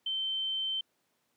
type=tone; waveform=sine; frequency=3100 Hz; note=G7; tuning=20 cents flat; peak=-30 dBFS; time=0.06-0.81 s; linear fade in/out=5 ms; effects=pink hiss -75 dBFS RMS until 1.36 s + high-pass 200 Hz 12 dB/octave